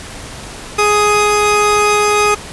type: tone pair together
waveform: 30% pulse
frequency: 416.9 / 1249.3 Hz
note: G#4 / D#6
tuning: +7 / +7 cents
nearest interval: octave + perfect fifth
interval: 1900 cents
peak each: -10 dBFS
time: 0.78-2.35 s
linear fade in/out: 10 ms
effects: pink hiss -30 dBFS RMS until 2.52 s + resampled to 24000 Hz